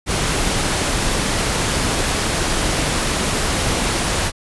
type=noise; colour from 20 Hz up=pink; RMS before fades=-19 dBFS; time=0.06-4.32 s; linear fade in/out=50 ms; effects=resampled to 24000 Hz